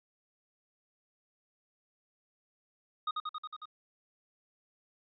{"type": "tone with echo", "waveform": "square", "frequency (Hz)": 1242, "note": "D#6", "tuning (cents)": -3, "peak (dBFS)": -31, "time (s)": [3.07, 3.11], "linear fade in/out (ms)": 5, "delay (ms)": 91, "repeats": 6, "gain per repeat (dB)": -2, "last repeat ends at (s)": 3.656, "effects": ["resampled to 11025 Hz", "12-bit"]}